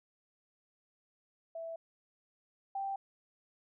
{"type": "tone pair in turn", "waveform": "sine", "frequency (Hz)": [659.3, 784], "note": ["E5", "G5"], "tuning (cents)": [0, 0], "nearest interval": "minor third", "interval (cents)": 300, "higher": "second", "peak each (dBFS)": [-39, -34], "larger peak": "second", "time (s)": [[1.55, 1.76], [2.75, 2.96]], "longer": "neither", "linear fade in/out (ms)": 5, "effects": []}